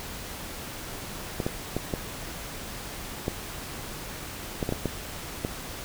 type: clicks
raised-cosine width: 2 ms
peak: -13 dBFS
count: 10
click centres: 1.402 / 1.465 / 1.766 / 1.938 / 3.281 / 4.628 / 4.691 / 4.724 / 4.857 / 5.449 s
effects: pink hiss -38 dBFS RMS until 5.84 s